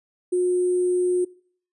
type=tone with sample-and-hold; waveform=sine; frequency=360.3 Hz; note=F#4; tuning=46 cents flat; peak=-18 dBFS; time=0.32-1.25 s; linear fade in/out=10 ms; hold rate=8820 Hz; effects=noise-tail reverb RT60 0.5 s tail -22 dB re dry + resampled to 24000 Hz